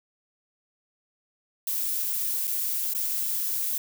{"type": "noise with dropouts", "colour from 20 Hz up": "violet", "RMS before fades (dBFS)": -28, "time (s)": [1.67, 3.78], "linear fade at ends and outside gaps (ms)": 2, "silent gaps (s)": [[2.472, 2.476], [2.937, 2.948]], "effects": []}